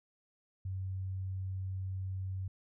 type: tone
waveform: sine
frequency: 94.6 Hz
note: F#2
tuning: 39 cents sharp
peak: -35 dBFS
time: 0.65-2.48 s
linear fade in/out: 5 ms
effects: none